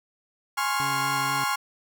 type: chord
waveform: 35% pulse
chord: Db major seventh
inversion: second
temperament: equal with one note detuned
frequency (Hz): 830.6 / 1046.5 / 1097.3 / 1396.9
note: Ab5 / C6 / Db6 / F6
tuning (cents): 0 / 0 / -18 / 0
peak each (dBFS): -28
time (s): 0.57-1.56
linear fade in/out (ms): 10
type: tone with vibrato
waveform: 25% pulse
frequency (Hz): 138.59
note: C#3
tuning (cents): 0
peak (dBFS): -30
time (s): 0.8-1.44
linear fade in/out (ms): 0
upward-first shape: square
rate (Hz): 4.1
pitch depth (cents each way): 13
effects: none